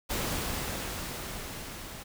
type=noise with level ramp; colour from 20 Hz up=pink; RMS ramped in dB=-31 to -43 dBFS; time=0.09-2.04 s; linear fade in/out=20 ms; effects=none